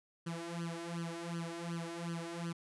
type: tone with flanger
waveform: sawtooth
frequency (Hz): 168.8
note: E3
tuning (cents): +41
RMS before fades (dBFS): -41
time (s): 0.26-2.53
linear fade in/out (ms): 10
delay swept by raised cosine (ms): 0.65 to 2.85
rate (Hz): 2.7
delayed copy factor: +0.95
effects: resampled to 24000 Hz